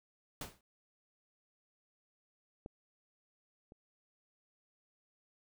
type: noise with exponential decay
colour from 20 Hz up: pink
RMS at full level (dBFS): -39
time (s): 0.41-0.61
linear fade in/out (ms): 2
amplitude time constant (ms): 43
type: clicks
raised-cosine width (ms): 2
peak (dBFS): -31 / -41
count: 2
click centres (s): 2.661 / 3.721
effects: none